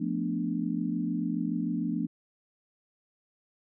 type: chord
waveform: sine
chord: B half-diminished seventh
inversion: second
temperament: equal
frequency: 174.61 / 220 / 246.9 / 293.7 Hz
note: F3 / A3 / B3 / D4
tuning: 0 / 0 / 0 / 0 cents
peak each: -33 dBFS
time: 0-2.07 s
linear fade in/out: 10 ms
effects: none